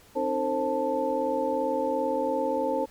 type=tone cluster; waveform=sine; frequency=265.3 / 308.2 / 453.3 / 531 / 880 Hz; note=C4 / D#4 / A#4 / C5 / A5; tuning=+24 / -16 / -48 / +25 / 0 cents; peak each=-33 / -33 / -32 / -27 / -30 dBFS; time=0.15-2.86 s; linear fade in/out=20 ms; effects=pink hiss -55 dBFS RMS until 2.9 s + MP3 96 kbps